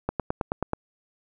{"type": "click train", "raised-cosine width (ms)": 1, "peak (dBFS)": -11, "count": 7, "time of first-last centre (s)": [0.09, 0.734], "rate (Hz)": 9.32, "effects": []}